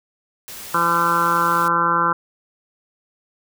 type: noise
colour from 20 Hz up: white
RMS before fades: -35 dBFS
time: 0.48-1.68 s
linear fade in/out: 0 ms
type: harmonic tone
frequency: 170 Hz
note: F3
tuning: 46 cents flat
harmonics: 1 / 2 / 3 / 5 / 6 / 7 / 8 / 9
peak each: -29 / -29 / -29 / -29 / -20 / -23 / -19 / -27 dBFS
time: 0.74-2.13 s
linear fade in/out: 5 ms
effects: none